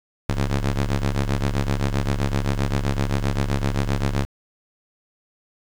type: ring-modulated tone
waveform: sawtooth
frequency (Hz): 69.3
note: C#2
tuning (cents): 0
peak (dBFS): -13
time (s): 0.29-4.25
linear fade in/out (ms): 0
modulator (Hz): 38.5
effects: low-pass 8000 Hz 12 dB/octave + 7-bit